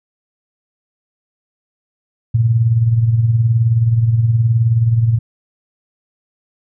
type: tone with tremolo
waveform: sine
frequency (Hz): 115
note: A#2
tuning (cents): -23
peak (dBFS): -7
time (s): 2.34-5.19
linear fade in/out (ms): 10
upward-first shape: triangle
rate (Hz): 19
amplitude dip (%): 65
effects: none